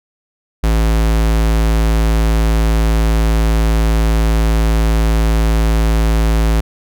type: tone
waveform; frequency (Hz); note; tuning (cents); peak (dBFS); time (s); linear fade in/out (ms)
square; 55; A1; 0; -11; 0.63-6.61; 10
effects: none